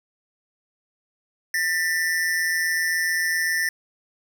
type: tone pair together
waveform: square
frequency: 1790.7 / 1958 Hz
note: A6 / B6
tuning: +30 / -15 cents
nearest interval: major second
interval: 155 cents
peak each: -23 / -27 dBFS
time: 1.54-3.69 s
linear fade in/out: 2 ms
effects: none